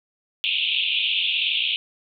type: band-pass noise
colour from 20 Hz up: pink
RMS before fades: -23 dBFS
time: 0.44-1.76 s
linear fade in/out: 0 ms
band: 2500 to 3600 Hz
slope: 96 dB/octave
effects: none